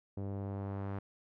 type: tone with low-pass filter sweep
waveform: sawtooth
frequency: 98.8 Hz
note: G2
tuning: 14 cents sharp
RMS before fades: -39 dBFS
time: 0.17-0.99 s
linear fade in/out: 5 ms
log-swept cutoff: 510 to 1400 Hz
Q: 1
effects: none